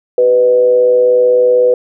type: tone with frequency modulation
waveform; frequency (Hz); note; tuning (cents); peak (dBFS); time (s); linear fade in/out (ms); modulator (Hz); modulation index
sine; 496.7; B4; +10; -6; 0.18-1.74; 2; 116; 0.4
effects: none